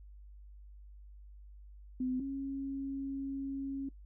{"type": "tone pair in turn", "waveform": "sine", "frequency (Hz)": [255.3, 273], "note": ["C4", "C#4"], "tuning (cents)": [-42, -26], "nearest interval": "minor second", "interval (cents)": 116, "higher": "second", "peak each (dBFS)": [-31, -35], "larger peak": "first", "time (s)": [[2, 2.2], [2.2, 3.89]], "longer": "second", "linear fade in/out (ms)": 5, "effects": ["noise-tail reverb RT60 0.1 s tail -19 dB re dry", "added 50 Hz sine -50 dBFS peak until 4.05 s"]}